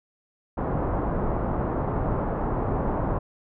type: low-pass noise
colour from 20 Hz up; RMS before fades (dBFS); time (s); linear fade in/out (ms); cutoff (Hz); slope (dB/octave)
pink; -26; 0.57-3.19; 10; 1100; 24
effects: none